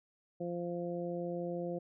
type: harmonic tone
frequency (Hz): 173.8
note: F3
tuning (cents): -8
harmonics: 1 / 2 / 3 / 4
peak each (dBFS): -40 / -40 / -39 / -47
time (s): 0.4-1.79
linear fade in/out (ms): 10
effects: none